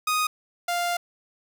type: tone pair in turn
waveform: sawtooth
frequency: 1244.5 / 698.5 Hz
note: D#6 / F5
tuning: 0 / 0 cents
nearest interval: minor seventh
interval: 1000 cents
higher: first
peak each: -18 / -20 dBFS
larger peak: first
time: 0.07-0.27 / 0.68-0.97 s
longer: second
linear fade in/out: 5 ms
effects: none